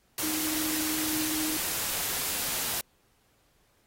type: tone in noise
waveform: sine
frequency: 311.1 Hz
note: D#4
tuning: in tune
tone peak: -32 dBFS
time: 0.23-1.57 s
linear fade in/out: 2 ms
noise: white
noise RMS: -31 dBFS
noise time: 0.18-2.81 s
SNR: -4 dB
effects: pink hiss -68 dBFS RMS until 3.86 s + AAC 48 kbps